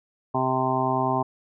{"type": "harmonic tone", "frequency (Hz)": 130, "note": "C3", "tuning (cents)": -11, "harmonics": [1, 2, 3, 5, 6, 7, 8], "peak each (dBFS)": [-30, -29, -30, -29, -28, -28, -28], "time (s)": [0.34, 1.23], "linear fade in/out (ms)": 10, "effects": []}